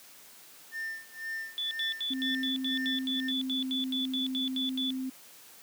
triangle tone with tremolo, 1799 Hz, A6, 38 cents sharp, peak -31 dBFS, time 0.71-3.32 s, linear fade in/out 50 ms, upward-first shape sine, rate 2 Hz, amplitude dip 95%
sine tone bursts, 3462 Hz, A7, 29 cents flat, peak -30 dBFS, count 16, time 1.58-4.905 s, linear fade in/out 0 ms, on 130 ms, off 83 ms
sine tone with pitch glide, 262.6 to 260.5 Hz, C4 to C4, +6 to -7 cents, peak -31 dBFS, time 2.1-5.1 s, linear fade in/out 10 ms, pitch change -13 cents, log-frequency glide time 2.39-3.87 s
effects white hiss -53 dBFS RMS until 5.62 s + high-pass 150 Hz 12 dB/octave

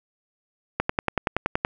click train, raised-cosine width 0.5 ms, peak -6 dBFS, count 10, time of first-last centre 0.8-1.649 s, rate 10.6 Hz, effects none

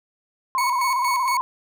sine tone with vibrato, 1012 Hz, B5, 42 cents sharp, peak -19 dBFS, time 0.55-1.41 s, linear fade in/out 0 ms, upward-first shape square, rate 17 Hz, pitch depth 70 cents each way
sawtooth tone with tremolo, 2217 Hz, C#7, in tune, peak -21 dBFS, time 0.58-1.37 s, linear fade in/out 2 ms, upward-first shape square, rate 4.3 Hz, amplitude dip 65%
effects none

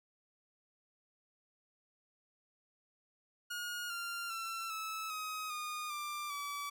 sawtooth tone with pitch steps, 1435 / 1390.1 / 1346.7 / 1304.5 / 1263.8 / 1224.2 / 1186 / 1148.9 Hz, F6 / F6 / E6 / E6 / D#6 / D#6 / D6 / D6, +47 / -8 / +37 / -18 / +27 / -28 / +17 / -38 cents, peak -35 dBFS, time 3.5-6.7 s, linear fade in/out 10 ms, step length 400 ms, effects none

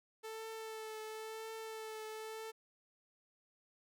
sawtooth tone with vibrato, 440 Hz, A4, in tune, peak -40 dBFS, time 0.23-2.52 s, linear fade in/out 20 ms, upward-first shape triangle, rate 0.96 Hz, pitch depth 23 cents each way, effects none

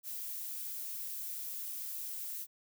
violet noise, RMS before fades -41 dBFS, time 0.03-2.47 s, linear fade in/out 50 ms, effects none

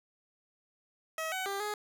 15% pulse tone with pitch steps, 640 / 752 / 396.3 / 418.8 Hz, D#5 / F#5 / G4 / G#4, +49 / +28 / +19 / +15 cents, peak -27 dBFS, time 1.18-1.74 s, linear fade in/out 2 ms, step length 140 ms, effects none

